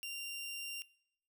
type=tone; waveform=sawtooth; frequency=2778 Hz; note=F7; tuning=10 cents flat; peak=-37 dBFS; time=0.03-0.82 s; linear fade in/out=0 ms; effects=noise-tail reverb RT60 0.7 s tail -23 dB re dry